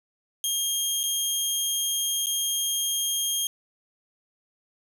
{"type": "tone with dropouts", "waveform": "15% pulse", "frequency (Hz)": 3228, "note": "G#7", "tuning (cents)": -50, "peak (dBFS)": -17, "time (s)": [0.44, 3.47], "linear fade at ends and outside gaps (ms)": 1, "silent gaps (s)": [[1.032, 1.037], [2.26, 2.268]], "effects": []}